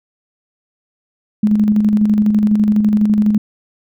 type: tone with tremolo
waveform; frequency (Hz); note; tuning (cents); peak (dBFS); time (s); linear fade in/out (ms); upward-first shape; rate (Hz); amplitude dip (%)
sine; 210.9; G#3; +27; -8; 1.43-3.38; 5; square; 12; 40
effects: none